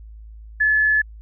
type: tone with amplitude modulation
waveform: sine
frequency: 1722 Hz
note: A6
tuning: 38 cents flat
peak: -13 dBFS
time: 0.6-1.02 s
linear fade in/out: 10 ms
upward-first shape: sine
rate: 105 Hz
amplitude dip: 25%
effects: added 54 Hz sine -37 dBFS peak until 1.21 s